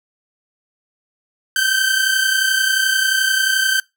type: tone pair together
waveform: sawtooth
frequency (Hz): 1536.6 / 1568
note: G6 / G6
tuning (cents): -35 / 0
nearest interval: unison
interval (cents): 35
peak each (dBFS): -14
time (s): 1.56-3.8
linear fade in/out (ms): 2
effects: noise-tail reverb RT60 0.2 s tail -22 dB re dry